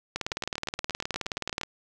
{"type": "two click trains", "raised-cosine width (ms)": 0.2, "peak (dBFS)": [-17, -12], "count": [12, 29], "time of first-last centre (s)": [[0.32, 1.613], [0.16, 1.634]], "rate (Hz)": [8.51, 19], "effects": []}